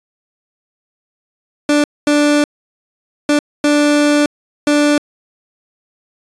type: tone bursts at uneven times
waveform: 30% pulse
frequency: 293.7 Hz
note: D4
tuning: in tune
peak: -7 dBFS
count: 5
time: 1.69-1.84 / 2.07-2.44 / 3.29-3.39 / 3.64-4.26 / 4.67-4.98 s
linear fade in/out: 2 ms
effects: resampled to 22050 Hz